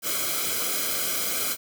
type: noise with comb filter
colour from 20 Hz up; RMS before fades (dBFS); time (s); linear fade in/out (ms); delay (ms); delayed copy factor
white; -27; 0.02-1.57; 50; 1.1; -0.85
effects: none